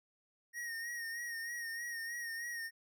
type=tone with vibrato; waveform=square; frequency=1864.7 Hz; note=A#6; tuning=in tune; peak=-40 dBFS; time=0.53-2.71 s; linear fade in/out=50 ms; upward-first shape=sine; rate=3.2 Hz; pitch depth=43 cents each way; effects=none